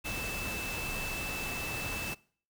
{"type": "tone in noise", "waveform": "sine", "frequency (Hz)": 2637, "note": "E7", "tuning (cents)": 0, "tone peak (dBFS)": -38, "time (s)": [0.04, 2.15], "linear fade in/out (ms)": 20, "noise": "pink", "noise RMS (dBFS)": -38, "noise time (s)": [0.04, 2.15], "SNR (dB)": -3, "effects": ["noise-tail reverb RT60 0.5 s tail -23 dB re dry"]}